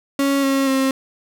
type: tone with pitch steps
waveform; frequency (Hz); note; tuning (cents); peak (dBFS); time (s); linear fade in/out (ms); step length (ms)
35% pulse; 277.2 / 272 / 266.8; C#4 / C#4 / C4; 0 / -33 / +34; -14; 0.19-0.91; 2; 240
effects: none